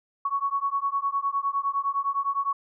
sine beating tone pair, 1108.7 / 1118.5 Hz, C#6 / C#6, 0 / +15 cents, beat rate 9.8 Hz, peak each -27 dBFS, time 0.25-2.53 s, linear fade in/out 5 ms, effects none

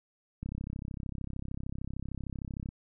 click train, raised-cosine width 5 ms, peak -25 dBFS, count 76, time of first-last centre 0.43-2.689 s, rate 33.2 Hz, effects none

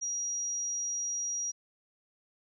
sine tone, 5740 Hz, F8, 47 cents sharp, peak -31 dBFS, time 0.01-1.52 s, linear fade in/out 20 ms, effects none

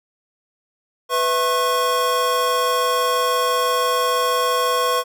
square tone cluster, 497.7 / 658 / 1088 Hz, B4 / E5 / C#6, +13 / -3 / -33 cents, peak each -22 / -28 / -20 dBFS, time 1.09-5.04 s, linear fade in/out 50 ms, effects none

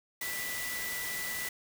sine tone in noise, 1975.5 Hz, B6, in tune, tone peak -37 dBFS, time 0.21-1.49 s, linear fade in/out 5 ms, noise white, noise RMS -38 dBFS, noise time 0.21-1.49 s, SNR -2 dB, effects none

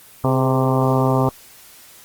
harmonic tone with a mistuned harmonic, 130.6 Hz, C3, 3 cents flat, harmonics 1 / 2 / 3 / 4 / 5 / 6 / 7 / 8 / 9, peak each -18 / -21 / -23 / -24 / -25 / -26 / -26 / -27 / -28 dBFS, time 0.24-1.29 s, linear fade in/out 2 ms, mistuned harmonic 3, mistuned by +48 cents, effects white hiss -45 dBFS RMS until 2.04 s + Opus 24 kbps

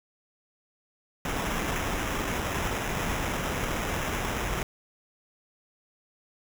pink noise with sample-and-hold, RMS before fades -30 dBFS, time 1.25-4.63 s, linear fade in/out 2 ms, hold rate 4410 Hz, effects none

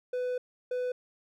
triangle tone pair in turn, 499 / 499 Hz, B4 / B4, +18 / +18 cents, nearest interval unison, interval 0 cents, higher neither, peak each -27 dBFS, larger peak neither, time 0.13-0.38 / 0.71-0.92 s, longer first, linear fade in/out 5 ms, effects none

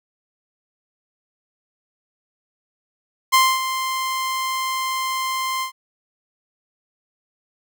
sawtooth tone with ADSR envelope, 1046.5 Hz, C6, in tune, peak -7 dBFS, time 3.32-5.72 s, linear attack 21 ms, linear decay 250 ms, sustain -11 dB, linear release 100 ms, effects none

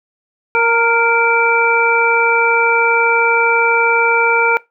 harmonic tone with a mistuned harmonic, 466.2 Hz, A#4, in tune, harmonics 1 / 2 / 3 / 5, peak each -16 / -16 / -16 / -16 dBFS, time 0.55-4.57 s, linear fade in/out 0 ms, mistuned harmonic 2, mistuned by -25 cents, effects noise-tail reverb RT60 0.2 s tail -21 dB re dry

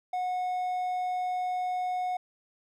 triangle tone, 730 Hz, F#5, 24 cents flat, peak -26 dBFS, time 0.13-2.17 s, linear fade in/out 5 ms, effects none

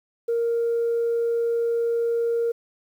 sine tone, 466.2 Hz, A#4, in tune, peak -19 dBFS, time 0.28-2.52 s, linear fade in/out 10 ms, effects tanh soft clip ceiling -17 dBFS + 9-bit

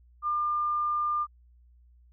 sine tone, 1200 Hz, D6, 37 cents sharp, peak -25 dBFS, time 0.22-1.27 s, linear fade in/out 50 ms, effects added 60 Hz sine -55 dBFS peak until 2.12 s

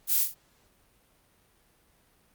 violet noise with echo, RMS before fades -24 dBFS, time 0.07-0.27 s, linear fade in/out 50 ms, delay 39 ms, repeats 2, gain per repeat -8 dB, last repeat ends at 0.348 s, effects pink hiss -65 dBFS RMS until 2.34 s + Opus 48 kbps

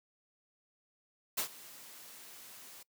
white noise with ADSR envelope, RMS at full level -32 dBFS, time 1.37-2.83 s, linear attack 12 ms, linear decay 95 ms, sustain -20 dB, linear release 6 ms, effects noise-tail reverb RT60 0.1 s tail -22 dB re dry + high-pass 150 Hz 12 dB/octave

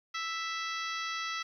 harmonic tone, 659.3 Hz, E5, in tune, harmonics 2 / 3 / 4 / 5 / 6 / 7 / 8 / 9, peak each -37 / -39 / -43 / -43 / -45 / -47 / -47 / -48 dBFS, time 0.14-1.43 s, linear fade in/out 10 ms, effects 11-bit

